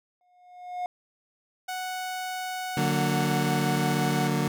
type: tone with exponential growth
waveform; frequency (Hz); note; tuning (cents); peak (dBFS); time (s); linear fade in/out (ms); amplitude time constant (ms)
triangle; 720; F#5; -47; -24; 0.21-0.86; 1; 140
type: tone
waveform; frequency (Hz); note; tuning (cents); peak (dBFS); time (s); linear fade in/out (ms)
sawtooth; 740; F#5; 0; -27; 1.68-4.28; 10
type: chord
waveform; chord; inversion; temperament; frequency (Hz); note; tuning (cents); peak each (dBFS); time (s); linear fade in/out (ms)
30% pulse; D augmented; none; just; 146.83 / 183.54 / 229.4; D3 / F#3 / A#3; 0 / -14 / -28; -24 / -27 / -27; 2.77-4.48; 2
effects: none